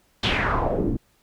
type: noise with low-pass filter sweep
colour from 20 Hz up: pink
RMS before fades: -23 dBFS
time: 0.23-0.97 s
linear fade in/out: 5 ms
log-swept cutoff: 3800 to 230 Hz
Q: 3.5
effects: pink hiss -63 dBFS RMS until 1.22 s